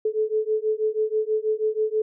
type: beating tone pair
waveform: sine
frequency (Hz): 430 / 436.2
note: A4 / A4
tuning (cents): -40 / -15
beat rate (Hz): 6.2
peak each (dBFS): -24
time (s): 0.05-2.02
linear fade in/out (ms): 5
effects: none